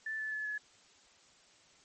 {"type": "tone with pitch steps", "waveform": "sine", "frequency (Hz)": [1760, 1740.8, 1721.8, 1703], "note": ["A6", "A6", "A6", "G#6"], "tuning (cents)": [0, -19, -38, 43], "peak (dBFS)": -35, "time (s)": [0.06, 0.58], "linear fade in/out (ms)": 5, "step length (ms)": 130, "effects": ["white hiss -63 dBFS RMS until 1.84 s", "MP3 32 kbps"]}